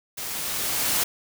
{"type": "noise with level ramp", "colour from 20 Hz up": "white", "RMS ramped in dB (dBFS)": [-33, -22], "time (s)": [0.17, 1.04], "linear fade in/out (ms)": 10, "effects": []}